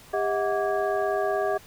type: tone cluster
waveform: sine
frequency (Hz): 400.6 / 637 / 733 / 1160 / 1646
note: G4 / D#5 / F#5 / D6 / G#6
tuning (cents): +38 / +41 / -16 / -22 / -16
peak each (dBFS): -27 / -27 / -29 / -34 / -35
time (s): 0.13-1.58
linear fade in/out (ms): 10
effects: pink hiss -50 dBFS RMS until 1.66 s